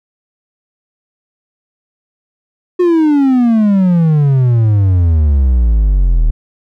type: exponential sweep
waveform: triangle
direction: down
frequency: 364.4 to 37.98 Hz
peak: -5 dBFS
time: 2.79-6.31 s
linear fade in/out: 10 ms
effects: none